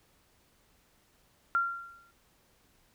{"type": "tone with exponential decay", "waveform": "sine", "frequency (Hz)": 1380, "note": "F6", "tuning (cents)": -21, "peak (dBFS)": -22, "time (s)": [1.55, 2.11], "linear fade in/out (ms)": 0, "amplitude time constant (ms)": 120, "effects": ["pink hiss -67 dBFS RMS until 2.94 s"]}